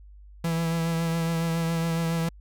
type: tone with vibrato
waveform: 45% pulse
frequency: 165.5 Hz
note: E3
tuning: 7 cents sharp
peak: -24 dBFS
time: 0.44-2.29 s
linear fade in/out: 5 ms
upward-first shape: triangle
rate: 7.2 Hz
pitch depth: 26 cents each way
effects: added 50 Hz sine -45 dBFS peak until 2.4 s